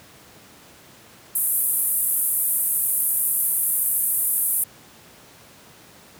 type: band-pass noise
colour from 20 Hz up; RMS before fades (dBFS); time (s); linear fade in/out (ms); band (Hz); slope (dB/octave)
white; -22; 1.35-4.64; 5; 9400 to 14000; 48
effects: pink hiss -48 dBFS RMS until 6.19 s + high-pass 100 Hz 12 dB/octave